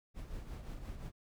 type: noise with tremolo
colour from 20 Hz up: brown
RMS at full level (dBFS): -42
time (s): 0.14-1.12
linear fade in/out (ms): 50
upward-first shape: triangle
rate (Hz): 5.7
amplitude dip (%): 60
effects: none